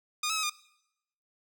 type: tone with pitch steps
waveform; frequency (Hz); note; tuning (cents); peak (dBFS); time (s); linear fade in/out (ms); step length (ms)
10% pulse; 1224 / 1296 / 1275 / 1213; D#6 / E6 / D#6 / D#6; -29 / -30 / +42 / -44; -20; 0.23-0.498; 5; 67
effects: noise-tail reverb RT60 0.8 s tail -21 dB re dry